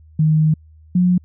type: tone pair in turn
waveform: sine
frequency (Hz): 155.56 / 179.91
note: D#3 / F#3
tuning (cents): 0 / -48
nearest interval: minor third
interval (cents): 252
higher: second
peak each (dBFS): -11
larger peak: neither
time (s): 0.19-0.54 / 0.95-1.18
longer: first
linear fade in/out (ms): 5
effects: added 78 Hz sine -43 dBFS peak until 1.24 s